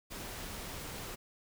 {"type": "noise", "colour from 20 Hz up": "pink", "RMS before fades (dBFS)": -43, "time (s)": [0.1, 1.16], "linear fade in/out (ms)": 20, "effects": []}